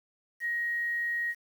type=tone with quantisation; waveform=sine; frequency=1885 Hz; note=A#6; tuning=19 cents sharp; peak=-28 dBFS; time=0.4-1.35 s; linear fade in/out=50 ms; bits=9; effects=none